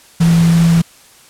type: tone in noise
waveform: sine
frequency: 167.3 Hz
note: E3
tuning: 26 cents sharp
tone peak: -7 dBFS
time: 0.2-0.82 s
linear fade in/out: 10 ms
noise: pink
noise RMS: -24 dBFS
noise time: 0.2-0.82 s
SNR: +14 dB
effects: white hiss -44 dBFS RMS until 1.29 s + low-pass 11000 Hz 12 dB/octave